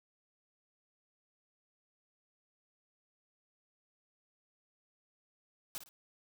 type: noise with echo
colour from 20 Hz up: white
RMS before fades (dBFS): -41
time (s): 5.75-5.78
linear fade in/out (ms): 0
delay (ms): 55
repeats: 2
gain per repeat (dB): -10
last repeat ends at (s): 5.89
effects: none